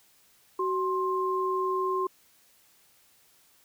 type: tone pair together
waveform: sine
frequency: 375.2 / 1056 Hz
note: F#4 / C6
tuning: +24 / +16 cents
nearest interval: octave + tritone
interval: 1792 cents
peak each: -28 dBFS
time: 0.59-2.07 s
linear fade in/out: 5 ms
effects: white hiss -62 dBFS RMS until 3.64 s